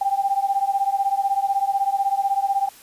sine beating tone pair, 784 / 800 Hz, G5 / G5, 0 / +35 cents, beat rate 16 Hz, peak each -21 / -22 dBFS, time 0.01-2.69 s, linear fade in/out 5 ms, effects white hiss -47 dBFS RMS until 2.82 s + resampled to 32000 Hz

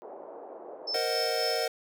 pink band-pass noise, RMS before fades -44 dBFS, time 0.02-0.96 s, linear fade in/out 0 ms, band 420 to 770 Hz, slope 24 dB/octave
sine tone with tremolo, 5274 Hz, E8, in tune, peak -29 dBFS, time 0.87-1.66 s, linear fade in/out 10 ms, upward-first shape sine, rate 3.8 Hz, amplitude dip 45%
square chord, C half-diminished seventh, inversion third, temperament equal, 466.2 / 523.3 / 622.3 / 740 Hz, Bb4 / C5 / Eb5 / Gb5, 0 / 0 / 0 / 0 cents, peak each -33 / -36 / -34 / -35 dBFS, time 0.94-1.68 s, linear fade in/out 5 ms
effects none

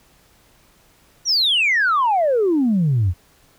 sine exponential sweep, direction down, 5970 to 82.41 Hz, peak -13 dBFS, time 1.25-3.14 s, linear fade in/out 50 ms, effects tanh soft clip ceiling -11 dBFS + pink hiss -55 dBFS RMS until 3.58 s

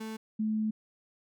35% pulse / sine tone pair in turn, 220 / 216.6 Hz, A3 / A3, 0 / -27 cents, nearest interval unison, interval 27 cents, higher first, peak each -35 / -27 dBFS, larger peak second, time 0-0.17 / 0.39-0.71 s, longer second, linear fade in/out 10 ms, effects none

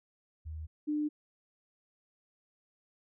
sine tone pair in turn, 78.5 / 299.6 Hz, D#2 / D4, +16 / +35 cents, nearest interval octave + major seventh, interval 2319 cents, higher second, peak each -38 / -29 dBFS, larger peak second, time 0.45-0.67 / 0.87-1.09 s, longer neither, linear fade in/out 20 ms, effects none

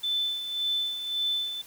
sine tone with tremolo, 3520 Hz, A7, in tune, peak -24 dBFS, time 0.03-1.62 s, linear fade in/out 10 ms, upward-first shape sine, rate 1.8 Hz, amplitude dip 60%, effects white hiss -50 dBFS RMS until 1.66 s

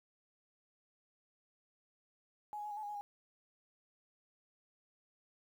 sine tone with pitch steps, 840 / 831 / 842 / 820 / 861 / 820 / 835 / 816 Hz, G#5 / G#5 / G#5 / G#5 / A5 / G#5 / G#5 / G#5, +19 / +1 / +24 / -22 / -38 / -22 / +9 / -31 cents, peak -40 dBFS, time 2.53-3.01 s, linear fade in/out 0 ms, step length 60 ms, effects 11-bit

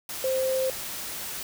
sine tone in noise, 523.3 Hz, C5, in tune, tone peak -23 dBFS, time 0.24-0.7 s, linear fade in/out 2 ms, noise white, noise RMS -35 dBFS, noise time 0.09-1.43 s, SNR +9 dB, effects none

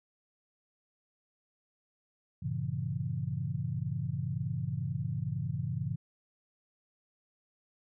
sine chord, G diminished seventh, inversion none, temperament equal with one note detuned, 98 / 116.54 / 138.59 / 167.79 Hz, G2 / Bb2 / Db3 / Fb3, 0 / 0 / 0 / +31 cents, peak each -39 / -37 / -35 / -38 dBFS, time 2.42-5.96 s, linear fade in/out 10 ms, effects none

